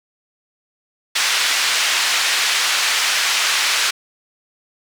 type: band-pass noise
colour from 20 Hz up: pink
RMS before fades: -18 dBFS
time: 1.15-3.91 s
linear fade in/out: 10 ms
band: 1700 to 6300 Hz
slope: 12 dB/octave
effects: none